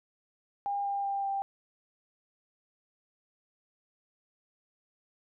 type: tone with pitch steps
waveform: sine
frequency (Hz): 805 / 799.4 / 793.9 / 788.4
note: G5 / G5 / G5 / G5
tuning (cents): +46 / +34 / +22 / +10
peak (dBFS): -29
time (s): 0.66-1.42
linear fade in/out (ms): 0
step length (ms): 190
effects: none